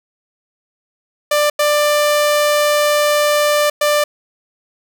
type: tone bursts at uneven times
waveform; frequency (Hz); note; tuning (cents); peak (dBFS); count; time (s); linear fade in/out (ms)
sawtooth; 592; D5; +14; -8; 3; 1.31-1.5 / 1.59-3.7 / 3.81-4.04; 5
effects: none